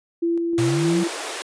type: tone with tremolo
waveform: sine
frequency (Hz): 337.6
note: E4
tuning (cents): +41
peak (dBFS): -18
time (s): 0.22-1.08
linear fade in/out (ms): 10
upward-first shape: square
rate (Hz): 3.2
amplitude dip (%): 25
type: linear sweep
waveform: sine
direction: up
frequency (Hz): 116.54 to 187.7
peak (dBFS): -21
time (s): 0.58-1.04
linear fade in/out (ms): 10
type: high-pass noise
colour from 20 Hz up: pink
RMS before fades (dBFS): -30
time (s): 0.58-1.42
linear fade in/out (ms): 0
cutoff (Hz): 330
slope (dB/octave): 48
effects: resampled to 22050 Hz